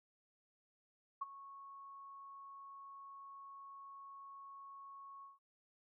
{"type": "tone with ADSR envelope", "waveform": "sine", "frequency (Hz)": 1103, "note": "C#6", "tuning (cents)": -9, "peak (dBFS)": -35, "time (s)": [1.21, 5.39], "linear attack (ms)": 10, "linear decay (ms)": 23, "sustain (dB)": -16, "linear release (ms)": 160, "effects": []}